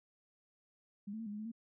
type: tone with pitch steps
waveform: sine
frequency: 202.5 / 219.5 / 227.2 / 205.3 / 209.4 / 216 / 228.7 Hz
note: G#3 / A3 / A#3 / G#3 / G#3 / A3 / A#3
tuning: -43 / -4 / -44 / -20 / +15 / -32 / -33 cents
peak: -40 dBFS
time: 1.07-1.518 s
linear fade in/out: 10 ms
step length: 64 ms
effects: none